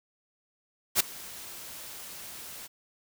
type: noise with ADSR envelope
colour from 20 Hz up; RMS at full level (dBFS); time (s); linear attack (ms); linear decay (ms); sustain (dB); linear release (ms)
white; -20; 0.95-2.68; 52; 6; -23; 25
effects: none